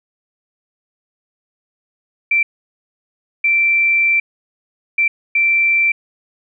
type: tone bursts at uneven times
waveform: sine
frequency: 2345 Hz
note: D7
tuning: 3 cents flat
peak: -11 dBFS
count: 4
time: 2.31-2.43 / 3.44-4.2 / 4.98-5.08 / 5.35-5.92 s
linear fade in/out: 5 ms
effects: none